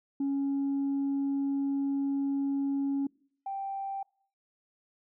sine tone pair in turn, 277.2 / 784 Hz, C#4 / G5, 0 / 0 cents, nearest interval octave + tritone, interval 1800 cents, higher second, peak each -25 / -32 dBFS, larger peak first, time 0.2-3.07 / 3.46-4.03 s, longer first, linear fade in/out 5 ms, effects noise-tail reverb RT60 0.6 s tail -26 dB re dry + tanh soft clip ceiling -25 dBFS

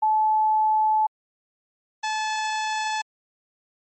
sine / sawtooth tone pair in turn, 865 / 865 Hz, A5 / A5, -30 / -30 cents, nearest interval unison, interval 0 cents, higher neither, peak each -17 / -20 dBFS, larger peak first, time 0.02-1.07 / 2.03-3.02 s, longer first, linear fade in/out 10 ms, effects MP3 32 kbps

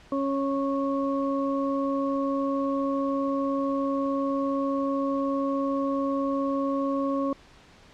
harmonic tone, 275.3 Hz, C#4, 12 cents flat, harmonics 1 / 2 / 4, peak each -26 / -29 / -32 dBFS, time 0.12-7.33 s, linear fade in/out 2 ms, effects pink hiss -53 dBFS RMS until 7.93 s + low-pass 5000 Hz 12 dB/octave

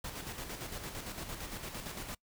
pink noise with tremolo, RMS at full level -41 dBFS, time 0.04-2.15 s, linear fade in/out 5 ms, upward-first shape square, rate 8.8 Hz, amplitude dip 45%, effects noise-tail reverb RT60 0.1 s tail -24 dB re dry

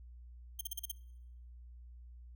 5% pulse tone bursts, 3180 Hz, G7, 24 cents sharp, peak -28 dBFS, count 6, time 0.59-0.916 s, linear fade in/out 5 ms, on 21 ms, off 40 ms, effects noise-tail reverb RT60 0.9 s tail -24 dB re dry + added 60 Hz sine -50 dBFS peak until 2.35 s

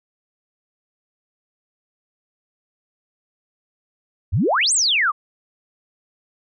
sine exponential two-way sweep, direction up then down, 73 to 8870 to 1101 Hz, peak -15 dBFS, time 4.32-5.12 s, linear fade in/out 20 ms, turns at 4.73 s, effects none

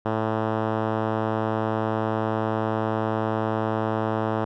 5% pulse tone with low-pass filter, 110 Hz, A2, in tune, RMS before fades -25 dBFS, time 0.05-4.45 s, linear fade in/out 10 ms, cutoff 1300 Hz, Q 0.55, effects none

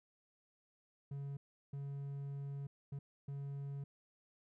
triangle tone bursts at uneven times, 140 Hz, C#3, 18 cents sharp, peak -39 dBFS, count 4, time 1.11-1.37 / 1.73-2.67 / 2.92-2.99 / 3.28-3.84 s, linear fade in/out 5 ms, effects none

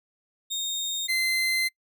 30% pulse tone pair in turn, 3689 / 2070 Hz, A#7 / C7, -19 / -19 cents, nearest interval minor seventh, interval 1000 cents, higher first, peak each -25 / -20 dBFS, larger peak second, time 0.5-1.08 / 1.08-1.69 s, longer second, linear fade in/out 20 ms, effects noise-tail reverb RT60 0.1 s tail -26 dB re dry

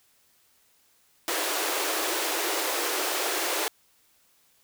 pink high-pass noise, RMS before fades -28 dBFS, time 1.28-3.68 s, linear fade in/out 0 ms, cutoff 310 Hz, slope 96 dB/octave, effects white hiss -64 dBFS RMS until 4.63 s

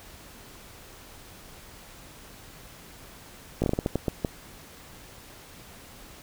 slowing click train, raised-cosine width 2 ms, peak -11 dBFS, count 10, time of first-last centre 3.62-4.248 s, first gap 18 ms, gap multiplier 1.32, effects pink hiss -48 dBFS RMS until 6.22 s

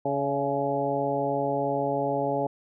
harmonic tone with a mistuned harmonic, 140.5 Hz, C#3, 24 cents sharp, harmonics 1 / 2 / 3 / 4 / 5 / 6, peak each -35 / -32 / -31 / -29 / -31 / -31 dBFS, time 0.05-2.47 s, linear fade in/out 5 ms, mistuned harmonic 5, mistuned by -44 cents, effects none

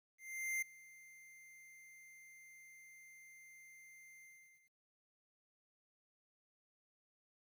square tone with ADSR envelope, 2093 Hz, C7, in tune, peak -36 dBFS, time 0.18-4.73 s, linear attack 440 ms, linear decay 7 ms, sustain -22 dB, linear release 490 ms, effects 13-bit

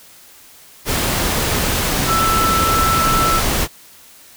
sine tone in noise, 1325 Hz, E6, 9 cents sharp, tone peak -15 dBFS, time 2.06-3.42 s, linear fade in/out 50 ms, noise pink, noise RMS -18 dBFS, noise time 0.85-3.68 s, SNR 0 dB, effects white hiss -44 dBFS RMS until 4.36 s

